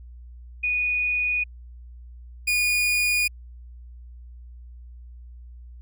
sine / 40% pulse tone pair in turn, 2469 / 2448 Hz, D#7 / D#7, -14 / -29 cents, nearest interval unison, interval 15 cents, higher first, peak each -21 / -19 dBFS, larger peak second, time 0.63-1.44 / 2.47-3.28 s, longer neither, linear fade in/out 10 ms, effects added 60 Hz sine -40 dBFS peak until 5.81 s

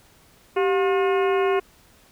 harmonic tone with a mistuned harmonic, 358.9 Hz, F4, 47 cents sharp, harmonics 1 / 2 / 3 / 4 / 5 / 6 / 7 / 8, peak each -19 / -27 / -28 / -33 / -37 / -36 / -36 / -40 dBFS, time 0.56-1.6 s, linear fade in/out 10 ms, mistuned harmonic 1, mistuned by +140 cents, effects pink hiss -55 dBFS RMS until 2.11 s

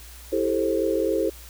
sine chord, A minor seventh, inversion second, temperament just, 330 / 396 / 440 / 528 Hz, E4 / G4 / A4 / C5, +2 / +18 / 0 / +16 cents, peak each -26 dBFS, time 0.32-1.3 s, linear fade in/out 10 ms, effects added 60 Hz sine -43 dBFS peak until 1.49 s + white hiss -46 dBFS RMS until 1.49 s

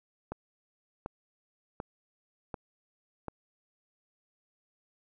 click train, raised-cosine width 1 ms, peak -22 dBFS, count 5, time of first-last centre 0.32-3.283 s, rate 1.35 Hz, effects none

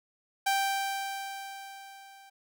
sawtooth tone with level ramp, 784 Hz, G5, in tune, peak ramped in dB -20 to -48 dBFS, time 0.46-2.3 s, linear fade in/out 10 ms, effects none

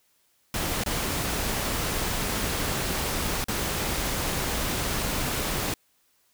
pink noise with dropouts, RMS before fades -28 dBFS, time 0.54-5.74 s, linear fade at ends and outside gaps 2 ms, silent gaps 0.837-0.861 / 3.442-3.483 s, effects white hiss -67 dBFS RMS until 6.33 s

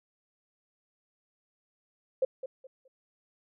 sine tone with echo, 523.3 Hz, C5, in tune, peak -22 dBFS, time 2.22-2.25 s, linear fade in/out 5 ms, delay 210 ms, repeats 3, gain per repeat -12 dB, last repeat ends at 2.88 s, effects none

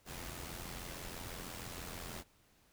pink noise with amplitude modulation, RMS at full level -43 dBFS, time 0.05-2.24 s, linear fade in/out 50 ms, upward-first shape sine, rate 86.2 Hz, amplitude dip 60%, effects pink hiss -69 dBFS RMS until 2.72 s

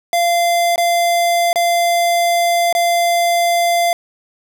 square tone with dropouts, 690 Hz, F5, 21 cents flat, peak -13 dBFS, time 0.13-3.93 s, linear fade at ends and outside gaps 1 ms, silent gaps 0.759-0.779 / 1.53-1.558 / 2.727-2.75 s, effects none

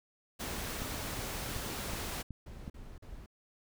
pink noise, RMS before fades -39 dBFS, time 0.39-2.23 s, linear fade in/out 20 ms
click train, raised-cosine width 5 ms, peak -29 dBFS, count 6, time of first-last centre 0.82-2.679 s, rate 2.69 Hz
brown noise bursts, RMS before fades -47 dBFS, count 3, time 2.46-3.262 s, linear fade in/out 5 ms, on 240 ms, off 41 ms
effects none

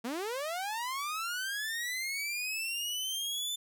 sawtooth linear sweep, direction up, 218.2 to 3547 Hz, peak -30 dBFS, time 0.04-3.56 s, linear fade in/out 10 ms, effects none

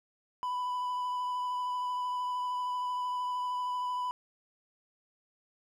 triangle tone with vibrato, 994 Hz, B5, 11 cents sharp, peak -29 dBFS, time 0.43-4.11 s, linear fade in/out 0 ms, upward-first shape triangle, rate 13 Hz, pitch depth 15 cents each way, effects none

